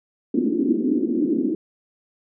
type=band-pass noise; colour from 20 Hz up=white; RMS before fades=-21 dBFS; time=0.34-1.55 s; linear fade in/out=5 ms; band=230 to 340 Hz; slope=48 dB/octave; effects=none